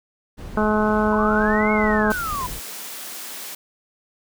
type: noise with tremolo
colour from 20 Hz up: brown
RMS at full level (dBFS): -32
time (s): 0.37-2.6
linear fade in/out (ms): 20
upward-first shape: sine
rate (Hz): 2.1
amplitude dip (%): 30
type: harmonic tone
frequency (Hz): 213.2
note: G#3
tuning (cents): +46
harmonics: 1 / 2 / 3 / 4 / 5 / 6 / 7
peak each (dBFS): -20 / -23 / -25 / -26 / -27 / -28 / -28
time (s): 0.57-2.12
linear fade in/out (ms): 2
type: linear two-way sweep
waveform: sine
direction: up then down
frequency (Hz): 968 to 2194 to 968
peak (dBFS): -24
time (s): 1.12-2.47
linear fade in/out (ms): 10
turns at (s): 1.72
type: high-pass noise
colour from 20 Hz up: white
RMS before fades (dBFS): -34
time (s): 2.1-3.55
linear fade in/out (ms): 5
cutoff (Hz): 170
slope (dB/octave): 48
effects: none